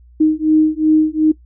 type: beating tone pair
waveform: sine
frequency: 309.7 / 312.4 Hz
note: D#4 / D#4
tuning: -8 / +7 cents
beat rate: 2.7 Hz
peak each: -13 dBFS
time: 0.2-1.32 s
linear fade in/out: 10 ms
effects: noise-tail reverb RT60 0.1 s tail -18 dB re dry + added 60 Hz sine -42 dBFS peak until 1.45 s